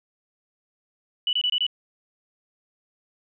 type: tone bursts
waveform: sine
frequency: 2960 Hz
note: F#7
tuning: in tune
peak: -20 dBFS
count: 5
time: 1.27-1.666 s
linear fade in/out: 2 ms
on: 60 ms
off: 24 ms
effects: none